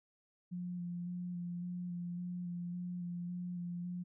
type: tone with vibrato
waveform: sine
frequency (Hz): 176.3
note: F3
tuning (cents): +17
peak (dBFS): -38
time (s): 0.51-4.04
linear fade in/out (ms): 20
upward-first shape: square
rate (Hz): 1.8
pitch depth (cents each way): 16
effects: none